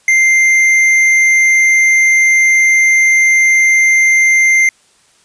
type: tone with tanh clipping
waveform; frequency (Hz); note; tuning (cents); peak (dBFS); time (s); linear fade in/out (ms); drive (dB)
sine; 2093; C7; 0; -8; 0.08-4.69; 2; 9
effects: white hiss -51 dBFS RMS until 5.24 s + resampled to 22050 Hz